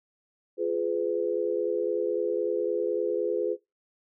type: chord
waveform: sine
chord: F diminished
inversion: none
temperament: just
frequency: 349.2 / 419.1 / 502.9 Hz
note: F4 / Ab4 / Cb5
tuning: 0 / +16 / +31 cents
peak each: -30 / -28 / -29 dBFS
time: 0.57-3.57 s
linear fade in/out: 50 ms
effects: noise-tail reverb RT60 0.2 s tail -19 dB re dry